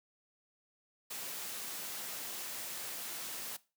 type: noise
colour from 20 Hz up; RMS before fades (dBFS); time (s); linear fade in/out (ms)
white; -42; 1.1-3.57; 10
effects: noise-tail reverb RT60 0.3 s tail -19 dB re dry + high-pass 150 Hz 12 dB/octave